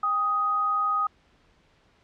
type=tone pair together; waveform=sine; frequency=801 / 1249.2 Hz; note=G5 / D#6; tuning=+37 / +7 cents; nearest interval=minor sixth; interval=770 cents; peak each=-34 / -22 dBFS; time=0.03-1.07 s; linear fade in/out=5 ms; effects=pink hiss -62 dBFS RMS until 2.03 s + low-pass 4000 Hz 12 dB/octave